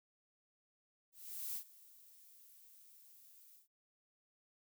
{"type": "noise with ADSR envelope", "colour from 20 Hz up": "violet", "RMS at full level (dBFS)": -41, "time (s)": [1.12, 3.68], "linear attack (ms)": 430, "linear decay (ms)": 85, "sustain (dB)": -21, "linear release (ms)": 130, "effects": []}